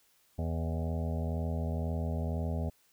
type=harmonic tone with a mistuned harmonic; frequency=82 Hz; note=E2; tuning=9 cents flat; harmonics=1 / 2 / 3 / 5 / 6 / 7 / 8 / 9 / 10; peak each=-32 / -37 / -40 / -46 / -47 / -46 / -45 / -49 / -53 dBFS; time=0.38-2.7 s; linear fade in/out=10 ms; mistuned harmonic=8; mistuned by=-40 cents; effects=white hiss -68 dBFS RMS until 2.92 s